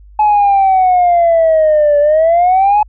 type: exponential two-way sweep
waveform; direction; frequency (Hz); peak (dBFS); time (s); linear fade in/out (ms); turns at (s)
sine; down then up; 855 to 578 to 855; -5; 0.19-2.83; 5; 1.99
effects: tanh soft clip ceiling -4 dBFS + added 50 Hz sine -36 dBFS peak until 2.88 s